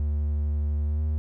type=tone with pitch glide; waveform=triangle; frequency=74 to 76.43 Hz; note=D2 to D#2; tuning=+14 to -30 cents; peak=-21 dBFS; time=0-1.18 s; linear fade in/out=0 ms; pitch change=+56 cents; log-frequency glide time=0.82-1.03 s; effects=none